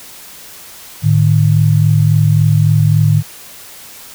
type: tone pair together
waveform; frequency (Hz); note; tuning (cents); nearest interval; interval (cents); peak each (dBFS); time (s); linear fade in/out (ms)
sine; 107.67 / 151.3; A2 / D#3; -37 / -48; tritone; 589; -10; 1.02-3.23; 50
effects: white hiss -35 dBFS RMS until 4.14 s